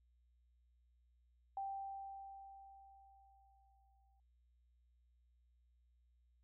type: tone with exponential decay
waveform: sine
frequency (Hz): 784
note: G5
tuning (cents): 0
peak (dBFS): -39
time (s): 1.57-4.2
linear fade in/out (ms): 2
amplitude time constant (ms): 570
effects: noise-tail reverb RT60 0.1 s tail -20 dB re dry + added 60 Hz sine -70 dBFS peak until 6.43 s